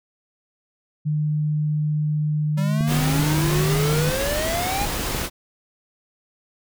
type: tone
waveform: sine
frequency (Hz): 151.3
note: D#3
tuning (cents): -48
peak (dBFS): -19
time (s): 1.05-4.11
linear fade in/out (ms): 20
type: exponential sweep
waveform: square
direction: up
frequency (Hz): 190 to 830.6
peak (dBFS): -25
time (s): 2.57-4.86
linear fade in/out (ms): 10
type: clicks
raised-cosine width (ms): 3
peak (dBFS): -17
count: 11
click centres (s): 2.809 / 3.199 / 3.249 / 3.508 / 3.598 / 3.964 / 4.331 / 4.816 / 4.996 / 5.109 / 5.148
type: noise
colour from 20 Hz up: pink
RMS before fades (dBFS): -26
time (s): 2.86-5.3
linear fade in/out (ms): 50
effects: none